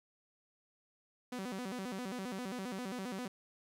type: tone with vibrato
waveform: sawtooth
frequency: 218.3 Hz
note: A3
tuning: 13 cents flat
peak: -35 dBFS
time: 1.32-3.28 s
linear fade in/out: 5 ms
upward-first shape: square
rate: 7.5 Hz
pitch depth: 230 cents each way
effects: low-pass 12000 Hz 12 dB/octave + 12-bit